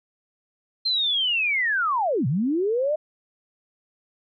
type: linear two-way sweep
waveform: sine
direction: down then up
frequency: 4186 to 116.54 to 627 Hz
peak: -20 dBFS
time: 0.85-2.96 s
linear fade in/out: 10 ms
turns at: 2.27 s
effects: none